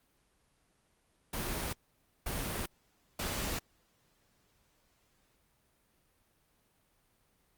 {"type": "noise bursts", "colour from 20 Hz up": "pink", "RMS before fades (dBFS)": -36, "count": 3, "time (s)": [1.33, 3.59], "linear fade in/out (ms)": 5, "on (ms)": 400, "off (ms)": 530, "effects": ["pink hiss -72 dBFS RMS until 7.57 s", "Opus 32 kbps"]}